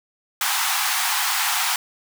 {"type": "high-pass noise", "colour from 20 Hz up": "pink", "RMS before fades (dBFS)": -22, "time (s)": [0.41, 1.76], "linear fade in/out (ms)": 2, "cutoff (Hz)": 750, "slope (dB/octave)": 96, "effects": []}